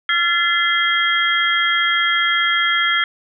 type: tone cluster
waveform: sine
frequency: 1366 / 1731 / 2056 / 3249 Hz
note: F6 / A6 / C7 / G#7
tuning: -39 / -29 / -31 / -39 cents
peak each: -20 dBFS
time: 0.09-3.04 s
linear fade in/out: 2 ms
effects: none